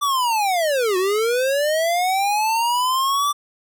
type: linear two-way sweep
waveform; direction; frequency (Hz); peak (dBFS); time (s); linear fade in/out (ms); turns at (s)
square; down then up; 1174.7 to 359.6 to 1174.7; -18; 0.01-3.33; 20; 0.97
effects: none